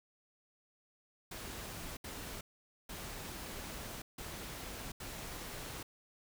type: noise bursts at uneven times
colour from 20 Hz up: pink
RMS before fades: -45 dBFS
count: 5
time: 1.31-1.97 / 2.04-2.41 / 2.89-4.02 / 4.18-4.92 / 5-5.83 s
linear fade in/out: 5 ms
effects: none